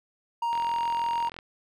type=tone; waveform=triangle; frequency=936 Hz; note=A#5; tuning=7 cents sharp; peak=-23 dBFS; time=0.42-1.29 s; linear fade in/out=5 ms
type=click train; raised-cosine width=0.3 ms; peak=-23 dBFS; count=38; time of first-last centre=0.53-1.388 s; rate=43.1 Hz
effects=none